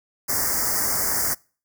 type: band-stop noise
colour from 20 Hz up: white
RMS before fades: -23 dBFS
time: 0.28-1.35 s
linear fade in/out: 20 ms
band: 2100 to 4800 Hz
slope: 96 dB/octave
effects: noise-tail reverb RT60 0.4 s tail -26 dB re dry